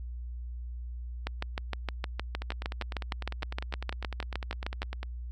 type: two click trains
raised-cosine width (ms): 0.3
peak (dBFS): -21 / -16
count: 27 / 24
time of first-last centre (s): 2.42-5.03 / 1.27-4.819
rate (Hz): 9.96 / 6.48
effects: added 60 Hz sine -36 dBFS peak until 5.31 s